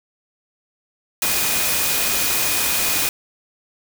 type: tone in noise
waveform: sine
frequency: 2474 Hz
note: D#7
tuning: 10 cents flat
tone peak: -29 dBFS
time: 1.22-3.09 s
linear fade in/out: 2 ms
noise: white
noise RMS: -20 dBFS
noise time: 1.22-3.09 s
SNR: -12 dB
effects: none